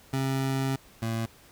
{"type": "tone pair in turn", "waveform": "25% pulse", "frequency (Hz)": [134.2, 113.49], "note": ["C3", "A#2"], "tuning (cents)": [44, -46], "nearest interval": "minor third", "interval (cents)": 290, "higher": "first", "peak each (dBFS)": [-22, -24], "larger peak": "first", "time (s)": [[0.13, 0.76], [1.02, 1.26]], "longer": "first", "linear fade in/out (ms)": 5, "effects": ["pink hiss -55 dBFS RMS until 1.51 s"]}